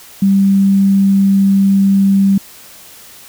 sine tone, 196 Hz, G3, in tune, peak -7 dBFS, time 0.22-2.38 s, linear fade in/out 5 ms, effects white hiss -38 dBFS RMS until 3.28 s

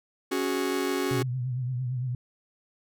45% pulse chord, C# suspended fourth, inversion none, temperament just, 277.2 / 369.6 / 415.8 Hz, C#4 / F#4 / G#4, 0 / -2 / +2 cents, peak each -30 / -29 / -33 dBFS, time 0.31-1.23 s, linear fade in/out 10 ms
sine tone with vibrato, 126.1 Hz, B2, 36 cents sharp, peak -27 dBFS, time 1.11-2.15 s, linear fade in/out 2 ms, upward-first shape triangle, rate 8.8 Hz, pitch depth 87 cents each way
effects none

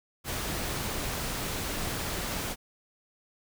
pink noise, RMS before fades -33 dBFS, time 0.24-2.56 s, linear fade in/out 50 ms, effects none

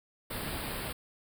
pink band-stop noise, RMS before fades -37 dBFS, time 0.3-0.93 s, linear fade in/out 10 ms, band 4900 to 8200 Hz, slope 96 dB/octave, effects none

